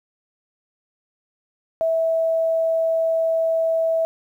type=tone; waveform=sine; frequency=653 Hz; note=E5; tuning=17 cents flat; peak=-17 dBFS; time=1.81-4.05 s; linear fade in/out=0 ms; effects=9-bit